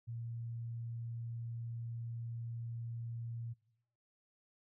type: tone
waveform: sine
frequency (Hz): 116.54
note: A#2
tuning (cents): 0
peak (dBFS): -40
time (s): 0.07-3.54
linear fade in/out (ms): 20
effects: noise-tail reverb RT60 0.8 s tail -22 dB re dry